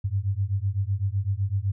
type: beating tone pair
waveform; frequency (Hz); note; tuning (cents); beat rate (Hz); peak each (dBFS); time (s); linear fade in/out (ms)
sine; 94.8 / 102.7; F#2 / G#2; +43 / -19; 7.9; -26; 0.04-1.72; 10
effects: none